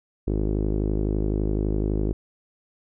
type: tone with low-pass filter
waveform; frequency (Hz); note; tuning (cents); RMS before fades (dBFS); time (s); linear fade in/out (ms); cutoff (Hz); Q
sawtooth; 51.91; G#1; 0; -24; 0.27-2.13; 5; 370; 3.1
effects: none